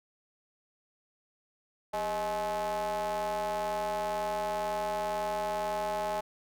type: ring-modulated tone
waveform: square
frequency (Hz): 111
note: A2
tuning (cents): +16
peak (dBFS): -28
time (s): 1.93-6.21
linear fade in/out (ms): 10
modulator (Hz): 736
effects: none